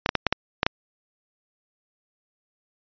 clicks, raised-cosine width 0.3 ms, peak -3 dBFS, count 7, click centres 0.061 / 0.091 / 0.153 / 0.267 / 0.326 / 0.631 / 0.665 s, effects resampled to 11025 Hz

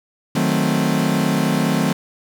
40% pulse chord, D# diminished seventh, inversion none, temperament equal, 155.56 / 185 / 220 / 261.6 Hz, D#3 / F#3 / A3 / C4, 0 / 0 / 0 / 0 cents, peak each -21 dBFS, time 0.35-1.93 s, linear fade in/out 5 ms, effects none

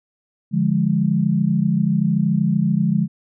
sine chord, D diminished, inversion none, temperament equal, 146.83 / 174.61 / 207.7 Hz, D3 / F3 / Ab3, 0 / 0 / 0 cents, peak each -21 / -19 / -19 dBFS, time 0.51-3.08 s, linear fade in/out 50 ms, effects none

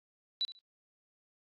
sine tone with echo, 3951 Hz, B7, in tune, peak -29 dBFS, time 0.41-0.45 s, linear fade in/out 0 ms, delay 70 ms, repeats 2, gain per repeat -14 dB, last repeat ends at 0.59 s, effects AAC 32 kbps

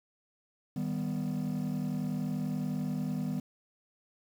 triangle chord, Eb augmented, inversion none, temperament equal, 155.56 / 196 / 246.9 Hz, Eb3 / G3 / B3, 0 / 0 / 0 cents, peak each -32 dBFS, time 0.76-3.4 s, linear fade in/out 5 ms, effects tanh soft clip ceiling -25 dBFS + 9-bit

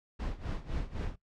brown noise with tremolo, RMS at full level -33 dBFS, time 0.19-1.16 s, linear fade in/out 10 ms, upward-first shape sine, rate 3.9 Hz, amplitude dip 85%, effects noise-tail reverb RT60 0.1 s tail -17 dB re dry + low-pass 5000 Hz 12 dB/octave

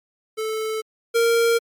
square tone pair in turn, 437.8 / 463.8 Hz, A4 / A#4, -9 / -9 cents, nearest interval minor second, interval 100 cents, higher second, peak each -24 / -16 dBFS, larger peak second, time 0.37-0.82 / 1.14-1.59 s, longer neither, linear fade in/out 20 ms, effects MP3 96 kbps

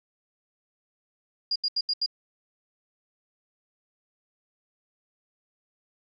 sine tone bursts, 4840 Hz, D#8, 49 cents flat, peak -23 dBFS, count 5, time 1.51-2.062 s, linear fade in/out 5 ms, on 48 ms, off 78 ms, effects none

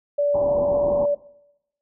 sine tone, 578 Hz, D5, 28 cents flat, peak -17 dBFS, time 0.18-1.15 s, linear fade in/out 10 ms
white low-pass noise, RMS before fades -30 dBFS, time 0.34-1.06 s, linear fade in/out 10 ms, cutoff 1000 Hz, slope 96 dB/octave
effects noise-tail reverb RT60 0.8 s tail -18 dB re dry

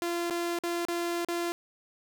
sawtooth tone with dropouts, 343.8 Hz, F4, 27 cents flat, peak -25 dBFS, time 0.02-1.52 s, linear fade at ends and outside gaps 0 ms, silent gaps 0.299-0.307 / 0.588-0.636 / 0.851-0.885 / 1.248-1.286 s, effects none

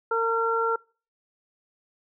harmonic tone, 456.4 Hz, A#4, 37 cents flat, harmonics 1 / 2 / 3, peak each -25 / -29 / -25 dBFS, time 0.11-0.76 s, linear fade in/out 5 ms, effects noise-tail reverb RT60 0.4 s tail -26 dB re dry

